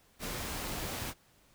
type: noise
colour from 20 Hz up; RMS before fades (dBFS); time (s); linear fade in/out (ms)
pink; -38; 0.19-1.14; 50
effects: pink hiss -65 dBFS RMS until 1.54 s